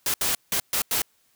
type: noise bursts at uneven times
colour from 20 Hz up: white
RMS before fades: -24 dBFS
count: 5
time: 0.06-0.14 / 0.21-0.35 / 0.52-0.6 / 0.73-0.82 / 0.91-1.02 s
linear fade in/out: 2 ms
effects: white hiss -65 dBFS RMS until 1.35 s